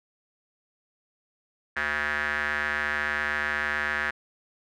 square tone with band-pass filter, 74.4 Hz, D2, 23 cents sharp, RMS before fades -28 dBFS, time 1.76-4.11 s, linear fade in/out 10 ms, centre 1700 Hz, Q 5.7, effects none

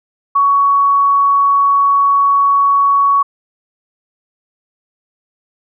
sine tone, 1120 Hz, C#6, 18 cents sharp, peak -8 dBFS, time 0.35-3.23 s, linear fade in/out 10 ms, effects none

